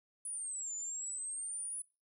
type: exponential two-way sweep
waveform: sine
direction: down then up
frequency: 9956 to 7000 to 9956 Hz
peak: -38 dBFS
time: 0.25-1.82 s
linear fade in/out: 5 ms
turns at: 0.74 s
effects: noise-tail reverb RT60 0.3 s tail -23 dB re dry